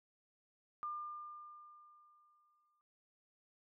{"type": "tone with exponential decay", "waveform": "sine", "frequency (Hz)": 1200, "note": "D6", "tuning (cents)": 37, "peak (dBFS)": -38, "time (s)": [0.83, 2.81], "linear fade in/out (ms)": 0, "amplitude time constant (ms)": 430, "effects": []}